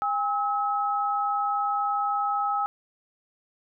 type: tone pair together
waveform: sine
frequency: 811 / 1287.4 Hz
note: G#5 / E6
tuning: -41 / -41 cents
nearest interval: minor sixth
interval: 800 cents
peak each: -26 dBFS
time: 0.02-2.66 s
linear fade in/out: 0 ms
effects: none